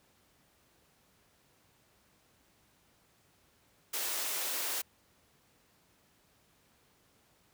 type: high-pass noise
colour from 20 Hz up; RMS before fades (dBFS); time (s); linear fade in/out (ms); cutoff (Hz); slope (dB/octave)
white; -35; 3.93-4.82; 10; 310; 24
effects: pink hiss -68 dBFS RMS until 7.53 s + high-pass 60 Hz 12 dB/octave